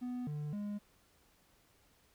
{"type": "tone with pitch steps", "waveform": "triangle", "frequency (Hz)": [247.8, 148.8, 206], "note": ["B3", "D3", "G#3"], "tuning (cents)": [6, 23, -14], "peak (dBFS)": -35, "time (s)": [0.01, 0.79], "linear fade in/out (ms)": 20, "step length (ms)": 260, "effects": ["pink hiss -69 dBFS RMS until 2.14 s"]}